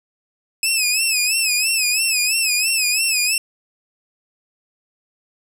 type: tone with vibrato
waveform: 15% pulse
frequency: 2570 Hz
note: E7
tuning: 45 cents flat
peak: -9 dBFS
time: 0.63-3.38 s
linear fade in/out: 2 ms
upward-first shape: sine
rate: 3 Hz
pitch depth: 100 cents each way
effects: none